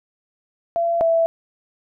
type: tone pair in turn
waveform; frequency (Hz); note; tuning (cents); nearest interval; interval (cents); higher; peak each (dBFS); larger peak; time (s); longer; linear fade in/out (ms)
sine; 678 / 661.7; E5 / E5; +49 / +6; unison; 43; first; -17 / -14; second; 0.76-1.01 / 1.01-1.26; neither; 0
effects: none